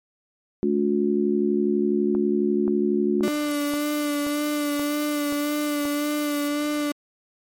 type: harmonic tone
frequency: 72.1 Hz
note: D2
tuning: 31 cents flat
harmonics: 3 / 4 / 5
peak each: -23 / -25 / -22 dBFS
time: 0.63-3.28 s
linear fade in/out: 0 ms
type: click train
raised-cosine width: 1 ms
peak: -21 dBFS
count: 8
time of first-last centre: 2.15-5.854 s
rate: 1.89 Hz
type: tone with vibrato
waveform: 35% pulse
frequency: 293.7 Hz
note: D4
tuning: in tune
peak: -21 dBFS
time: 3.23-6.92 s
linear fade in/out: 5 ms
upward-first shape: sine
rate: 1.8 Hz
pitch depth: 22 cents each way
type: noise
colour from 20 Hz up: blue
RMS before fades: -38 dBFS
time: 3.51-6.48 s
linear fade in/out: 0 ms
effects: MP3 64 kbps

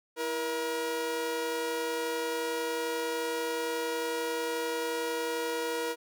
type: tone pair together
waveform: sawtooth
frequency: 328 / 476.4 Hz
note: E4 / A#4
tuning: -9 / +38 cents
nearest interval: tritone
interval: 647 cents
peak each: -34 / -27 dBFS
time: 0.16-5.96 s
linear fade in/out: 50 ms
effects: none

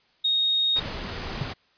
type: tone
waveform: sine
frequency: 3729 Hz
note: A#7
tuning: in tune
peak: -20 dBFS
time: 0.24-0.8 s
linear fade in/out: 10 ms
type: noise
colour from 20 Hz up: pink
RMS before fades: -33 dBFS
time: 0.75-1.54 s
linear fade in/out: 20 ms
type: tone with exponential decay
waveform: triangle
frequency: 130.81 Hz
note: C3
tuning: in tune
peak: -18 dBFS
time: 1.41-1.49 s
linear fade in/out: 5 ms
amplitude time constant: 16 ms
effects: white hiss -63 dBFS RMS until 1.77 s + resampled to 11025 Hz

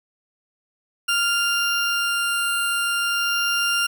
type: tone pair together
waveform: 40% pulse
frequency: 1396.9 / 2794 Hz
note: F6 / F7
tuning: 0 / 0 cents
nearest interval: octave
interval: 1200 cents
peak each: -21 dBFS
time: 1.08-3.87 s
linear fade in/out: 10 ms
effects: none

